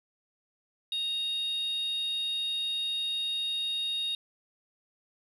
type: tone pair together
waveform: sine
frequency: 2794 / 3726 Hz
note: F7 / A#7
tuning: 0 / -2 cents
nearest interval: perfect fourth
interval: 498 cents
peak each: -37 / -27 dBFS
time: 0.92-4.15 s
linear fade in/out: 2 ms
effects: tanh soft clip ceiling -27 dBFS